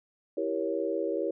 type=chord; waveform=sine; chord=E diminished seventh; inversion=none; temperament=equal with one note detuned; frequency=329.6 / 392 / 470.8 / 554.4 Hz; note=E4 / G4 / Bb4 / Db5; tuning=0 / 0 / +17 / 0 cents; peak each=-33 dBFS; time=0.37-1.31 s; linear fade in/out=5 ms; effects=none